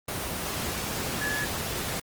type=tone in noise; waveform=sine; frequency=1703 Hz; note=G#6; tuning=43 cents sharp; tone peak=-29 dBFS; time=1.21-1.45 s; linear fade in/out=5 ms; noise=pink; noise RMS=-31 dBFS; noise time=0.08-2 s; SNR=-1 dB; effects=high-pass 60 Hz 12 dB/octave + Opus 24 kbps